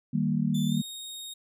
sine chord, Eb major, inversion none, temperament equal, 155.56 / 196 / 233.1 Hz, Eb3 / G3 / Bb3, 0 / 0 / 0 cents, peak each -28 dBFS, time 0.13-0.82 s, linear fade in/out 10 ms
sawtooth tone with pitch glide, 3520 to 3729 Hz, A7 to A#7, 0 to 0 cents, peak -35 dBFS, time 0.54-1.34 s, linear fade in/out 10 ms, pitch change +100 cents, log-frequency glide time 0.67-0.79 s
effects none

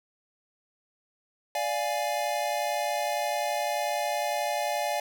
square chord, D diminished, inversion none, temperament equal, 587.3 / 698.5 / 830.6 Hz, D5 / F5 / Ab5, 0 / 0 / 0 cents, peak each -32 dBFS, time 1.55-5 s, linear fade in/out 2 ms, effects none

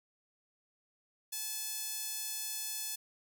sawtooth tone with high-pass filter, 864 Hz, A5, 32 cents flat, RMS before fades -39 dBFS, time 1.32-2.96 s, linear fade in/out 10 ms, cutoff 6400 Hz, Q 0.63, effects none

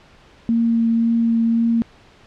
sine tone with vibrato, 230 Hz, A#3, 23 cents flat, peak -14 dBFS, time 0.49-1.82 s, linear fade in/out 0 ms, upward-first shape triangle, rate 1.9 Hz, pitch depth 11 cents each way, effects pink hiss -49 dBFS RMS until 2.26 s + low-pass 4000 Hz 12 dB/octave

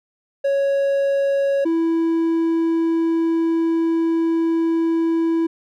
triangle tone pair in turn, 554.4 / 329.6 Hz, C#5 / E4, 0 / 0 cents, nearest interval major sixth, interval 900 cents, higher first, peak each -14 dBFS, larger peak neither, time 0.44-1.65 / 1.65-5.47 s, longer second, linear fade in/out 10 ms, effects none

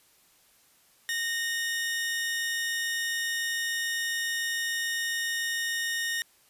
sawtooth tone pair together, 1847 / 2932 Hz, A#6 / F#7, -16 / -16 cents, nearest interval minor sixth, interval 800 cents, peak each -25 / -35 dBFS, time 1.09-6.22 s, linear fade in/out 0 ms, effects white hiss -62 dBFS RMS until 6.49 s + resampled to 32000 Hz

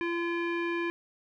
square tone with low-pass filter, 341.5 Hz, F4, 39 cents flat, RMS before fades -31 dBFS, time 0.01-0.9 s, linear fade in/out 0 ms, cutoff 2200 Hz, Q 3.4, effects none

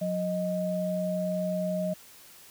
sine tone pair together, 181.1 / 622.3 Hz, F#3 / D#5, -37 / 0 cents, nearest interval octave + major sixth, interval 2137 cents, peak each -30 / -29 dBFS, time 0.01-1.94 s, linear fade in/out 10 ms, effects white hiss -52 dBFS RMS until 2.5 s

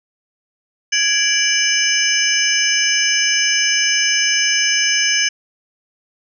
sine tone cluster, 1666 / 2328 / 2950 / 5230 / 6230 Hz, G#6 / D7 / F#7 / E8 / G8, +5 / -16 / -6 / -15 / -12 cents, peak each -20 dBFS, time 0.92-5.29 s, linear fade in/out 10 ms, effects none

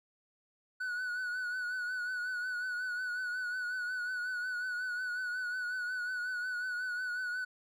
triangle tone with vibrato, 1480 Hz, F#6, in tune, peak -32 dBFS, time 0.8-7.45 s, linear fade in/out 10 ms, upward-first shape triangle, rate 5.5 Hz, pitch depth 52 cents each way, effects none

